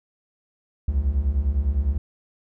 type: beating tone pair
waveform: triangle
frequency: 62.1 / 72 Hz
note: B1 / D2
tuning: +10 / -34 cents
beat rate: 9.9 Hz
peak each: -22 / -19 dBFS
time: 0.88-1.98 s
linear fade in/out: 5 ms
effects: none